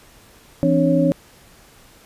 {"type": "tone cluster", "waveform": "sine", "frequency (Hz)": [167.3, 262.7, 295, 553], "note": ["E3", "C4", "D4", "C#5"], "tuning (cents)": [26, 7, 8, -4], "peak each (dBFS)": -19, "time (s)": [0.63, 1.12], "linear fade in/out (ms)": 0, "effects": ["pink hiss -49 dBFS RMS until 2.05 s", "resampled to 32000 Hz"]}